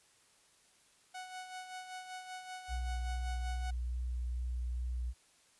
sawtooth tone with tremolo, 740 Hz, F#5, in tune, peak -38 dBFS, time 1.14-3.71 s, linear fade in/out 10 ms, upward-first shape sine, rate 5.2 Hz, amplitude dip 55%
sine tone with vibrato, 61.1 Hz, B1, 18 cents flat, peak -34 dBFS, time 2.68-5.14 s, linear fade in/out 50 ms, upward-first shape sine, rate 2.4 Hz, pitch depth 13 cents each way
effects white hiss -67 dBFS RMS until 5.59 s + resampled to 24000 Hz

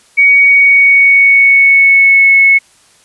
sine tone with pitch glide, 2247 to 2197 Hz, C#7 to C#7, +23 to -16 cents, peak -3 dBFS, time 0.17-2.59 s, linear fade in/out 20 ms, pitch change -39 cents, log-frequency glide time 0.34-2.34 s, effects white hiss -47 dBFS RMS until 3.04 s + resampled to 24000 Hz

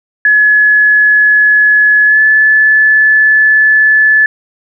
sine tone with pitch glide, 1700 to 1731.7 Hz, G#6 to A6, +40 to -28 cents, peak -4 dBFS, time 0.25-4.26 s, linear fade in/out 2 ms, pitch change +32 cents, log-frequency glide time 2.06-2.2 s, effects none

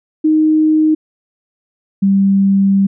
sine tone pair in turn, 311.1 / 195.98 Hz, D#4 / G3, 0 / 0 cents, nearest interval minor sixth, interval 800 cents, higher first, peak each -8 dBFS, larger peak neither, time 0.24-0.95 / 2.02-2.87 s, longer second, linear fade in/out 10 ms, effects none

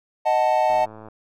triangle chord, D# diminished, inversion none, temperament equal, 622.3 / 740 / 880 Hz, D#5 / F#5 / A5, 0 / 0 / 0 cents, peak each -19 dBFS, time 0.25-0.86 s, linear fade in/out 20 ms
click train, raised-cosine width 1 ms, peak -27 dBFS, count 43, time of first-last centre 0.7-1.085 s, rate 109 Hz
effects none

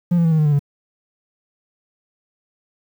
triangle tone with pitch steps, 174.61 / 168.86 / 163.29 / 157.91 / 152.71 / 147.68 / 142.81 Hz, F3 / E3 / E3 / D#3 / D#3 / D3 / D3, 0 / +42 / -16 / +26 / -32 / +10 / -48 cents, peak -10 dBFS, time 0.11-0.593 s, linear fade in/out 10 ms, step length 69 ms, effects tanh soft clip ceiling -6 dBFS + 8-bit

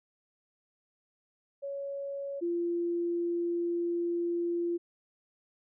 sine tone pair in turn, 558 / 344 Hz, C#5 / F4, +11 / -26 cents, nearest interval minor sixth, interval 837 cents, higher first, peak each -34 / -28 dBFS, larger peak second, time 1.62-2.41 / 2.41-4.78 s, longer second, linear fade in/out 20 ms, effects none

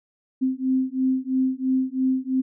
sine beating tone pair, 259.2 / 262.2 Hz, C4 / C4, -16 / +4 cents, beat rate 3 Hz, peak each -23 dBFS, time 0.41-2.42 s, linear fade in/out 20 ms, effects none

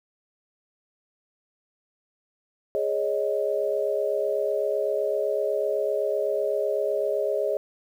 sine chord, Ab suspended fourth, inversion none, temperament equal, 415.3 / 554.4 / 622.3 Hz, Ab4 / Db5 / Eb5, 0 / 0 / 0 cents, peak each -27 dBFS, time 2.75-7.57 s, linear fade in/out 0 ms, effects 9-bit

